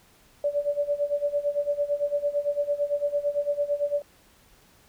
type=tone with tremolo; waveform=sine; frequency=579 Hz; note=D5; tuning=25 cents flat; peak=-20 dBFS; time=0.44-4.02 s; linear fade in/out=2 ms; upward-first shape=sine; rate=8.9 Hz; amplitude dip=85%; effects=pink hiss -58 dBFS RMS until 4.88 s